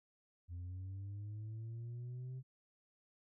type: linear sweep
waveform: sine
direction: up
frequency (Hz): 85.9 to 130.81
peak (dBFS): -40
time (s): 0.48-2.43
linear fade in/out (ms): 50
effects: tanh soft clip ceiling -42 dBFS